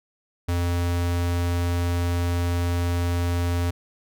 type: tone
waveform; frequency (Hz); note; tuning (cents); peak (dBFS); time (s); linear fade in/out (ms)
square; 87; F2; -6; -22; 0.48-3.71; 10
effects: none